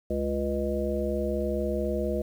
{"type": "harmonic tone with a mistuned harmonic", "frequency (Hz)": 70.1, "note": "C#2", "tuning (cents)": 20, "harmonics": [1, 3, 5, 7, 9], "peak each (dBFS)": [-32, -32, -32, -32, -32], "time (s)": [0.1, 2.22], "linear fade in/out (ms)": 5, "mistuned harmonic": 9, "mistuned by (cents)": -44, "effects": ["9-bit"]}